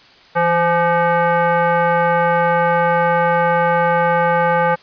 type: tone with frequency modulation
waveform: sine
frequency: 167 Hz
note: E3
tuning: 23 cents sharp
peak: -12 dBFS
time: 0.35-4.76 s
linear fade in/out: 20 ms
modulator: 685 Hz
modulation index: 1.9
effects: white hiss -46 dBFS RMS until 4.82 s + resampled to 11025 Hz